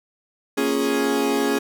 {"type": "chord", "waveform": "40% pulse", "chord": "Bb minor seventh", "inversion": "none", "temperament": "equal", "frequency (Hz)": [233.1, 277.2, 349.2, 415.3], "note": ["Bb3", "Db4", "F4", "Ab4"], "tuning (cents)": [0, 0, 0, 0], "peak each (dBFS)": [-27, -22, -28, -22], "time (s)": [0.57, 1.59], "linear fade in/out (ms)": 10, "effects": []}